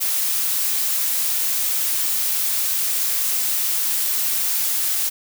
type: noise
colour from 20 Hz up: blue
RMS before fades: -21 dBFS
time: 0-5.1 s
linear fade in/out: 20 ms
effects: none